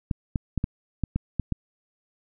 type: clicks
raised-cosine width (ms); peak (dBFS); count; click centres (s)
5; -12; 8; 0.112 / 0.358 / 0.577 / 0.641 / 1.037 / 1.16 / 1.397 / 1.523
effects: none

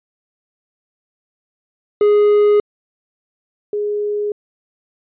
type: tone pair in turn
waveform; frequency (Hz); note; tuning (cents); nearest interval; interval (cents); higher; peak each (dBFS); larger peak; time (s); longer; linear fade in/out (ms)
triangle / sine; 415.3 / 415.3; G#4 / G#4; 0 / 0; unison; 0; neither; -7 / -17; first; 2.01-2.6 / 3.73-4.32; neither; 2
effects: resampled to 8000 Hz

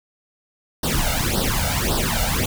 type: noise with flanger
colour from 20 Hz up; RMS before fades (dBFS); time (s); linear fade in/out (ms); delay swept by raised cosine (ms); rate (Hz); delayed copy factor
pink; -21; 0.83-2.46; 5; 0.21 to 1.41; 1.8; +0.9
effects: none

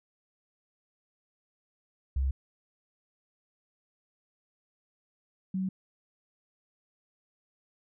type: tone pair in turn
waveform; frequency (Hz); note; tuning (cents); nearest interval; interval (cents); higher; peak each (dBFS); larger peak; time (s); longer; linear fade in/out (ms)
sine; 66.7 / 188.66; C2 / F#3; +34 / +34; octave + tritone; 1800; second; -25 / -28; first; 2.16-2.31 / 5.54-5.69; neither; 5
effects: none

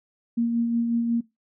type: tone with tremolo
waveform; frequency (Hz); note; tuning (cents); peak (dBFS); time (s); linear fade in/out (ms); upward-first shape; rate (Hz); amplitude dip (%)
sine; 233.6; A#3; +4; -19; 0.37-1.21; 10; sine; 5.5; 35
effects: noise-tail reverb RT60 0.2 s tail -20 dB re dry

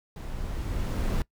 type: noise with level ramp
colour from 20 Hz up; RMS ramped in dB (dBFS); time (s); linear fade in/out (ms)
brown; -36 to -25; 0.16-1.22; 2
effects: noise-tail reverb RT60 0.1 s tail -22 dB re dry

